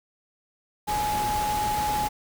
sine tone in noise, 840 Hz, G#5, 19 cents sharp, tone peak -24 dBFS, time 0.87-2.09 s, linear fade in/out 20 ms, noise pink, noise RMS -32 dBFS, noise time 0.87-2.09 s, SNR +5 dB, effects none

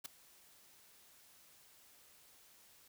white noise with ADSR envelope, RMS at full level -42 dBFS, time 0.04-2.88 s, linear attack 16 ms, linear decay 6 ms, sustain -22 dB, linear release 4 ms, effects none

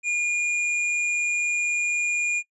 sine tone with hard clipping, 2426 Hz, D#7, 44 cents flat, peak -23 dBFS, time 0.03-2.43 s, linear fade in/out 50 ms, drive 13 dB, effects noise-tail reverb RT60 0.1 s tail -20 dB re dry + resampled to 24000 Hz

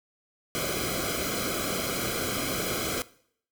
pink noise with comb filter, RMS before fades -30 dBFS, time 0.55-3.02 s, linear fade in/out 0 ms, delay 1.1 ms, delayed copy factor -0.9, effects noise-tail reverb RT60 0.6 s tail -19 dB re dry

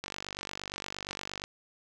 click train, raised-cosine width 0.2 ms, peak -19 dBFS, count 69, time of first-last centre 0.04-1.439 s, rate 48.6 Hz, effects none

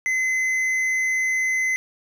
sine tone with hard clipping, 2044 Hz, C7, 41 cents flat, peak -21 dBFS, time 0.06-1.76 s, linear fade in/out 0 ms, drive 6 dB, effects none

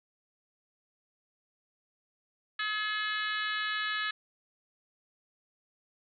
harmonic tone with a mistuned harmonic, 426.4 Hz, G#4, 46 cents sharp, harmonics 3 / 4 / 5 / 6 / 7 / 8 / 9 / 10, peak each -37 / -33 / -41 / -43 / -41 / -42 / -41 / -47 dBFS, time 2.59-4.11 s, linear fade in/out 5 ms, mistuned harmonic 9, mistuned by +20 cents, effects none

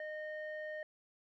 square tone with low-pass filter, 614 Hz, D#5, 23 cents flat, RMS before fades -43 dBFS, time 0-0.83 s, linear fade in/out 2 ms, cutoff 1600 Hz, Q 4.1, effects none

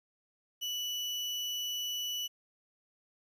35% pulse tone, 2960 Hz, F#7, in tune, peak -32 dBFS, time 0.61-2.28 s, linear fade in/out 20 ms, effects resampled to 32000 Hz + 11-bit

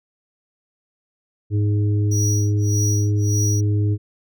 harmonic tone, 103.83 Hz, G#2, in tune, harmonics 1 / 3 / 4, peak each -16 / -27 / -32 dBFS, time 1.5-3.98 s, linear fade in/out 50 ms
square tone with tremolo, 5800 Hz, F#8, 35 cents flat, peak -23 dBFS, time 2.11-3.61 s, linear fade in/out 10 ms, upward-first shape sine, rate 1.7 Hz, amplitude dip 100%
effects none

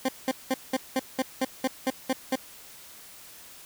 20% pulse tone bursts, 261.6 Hz, C4, in tune, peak -18 dBFS, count 11, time 0.05-2.357 s, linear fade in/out 5 ms, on 37 ms, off 190 ms, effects white hiss -48 dBFS RMS until 3.65 s

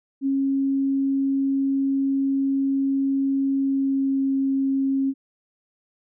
sine tone with pitch glide, 272.6 to 270.6 Hz, C#4 to C#4, -29 to -42 cents, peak -19 dBFS, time 0.21-5.14 s, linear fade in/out 50 ms, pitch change -13 cents, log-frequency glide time 3.56-4.27 s, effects none

